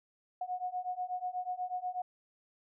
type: beating tone pair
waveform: sine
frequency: 724 / 732.2 Hz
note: F#5 / F#5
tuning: -38 / -18 cents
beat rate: 8.2 Hz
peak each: -38 / -37 dBFS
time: 0.41-2.02 s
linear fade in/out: 5 ms
effects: none